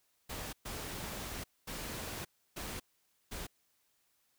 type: noise bursts at uneven times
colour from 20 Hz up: pink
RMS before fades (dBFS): -42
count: 5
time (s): 0.29-0.53 / 0.65-1.44 / 1.67-2.25 / 2.56-2.8 / 3.31-3.47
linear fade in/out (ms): 10
effects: white hiss -75 dBFS RMS until 4.38 s